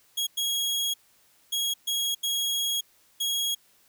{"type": "tone bursts at uneven times", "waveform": "sawtooth", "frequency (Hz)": 3306, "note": "G#7", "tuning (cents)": -9, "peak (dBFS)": -22, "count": 6, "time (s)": [[0.17, 0.27], [0.37, 0.94], [1.52, 1.74], [1.87, 2.15], [2.23, 2.81], [3.2, 3.55]], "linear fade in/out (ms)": 10, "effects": ["white hiss -62 dBFS RMS until 3.88 s"]}